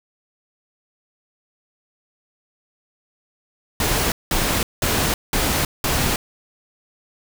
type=noise bursts; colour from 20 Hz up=pink; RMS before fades=-20 dBFS; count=5; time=3.8-6.16 s; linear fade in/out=2 ms; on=320 ms; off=190 ms; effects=none